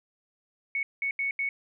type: tone bursts at uneven times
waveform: sine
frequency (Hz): 2217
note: C#7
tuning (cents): 0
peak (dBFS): -26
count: 4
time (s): 0.75-0.83 / 1.02-1.11 / 1.19-1.31 / 1.39-1.49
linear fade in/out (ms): 2
effects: none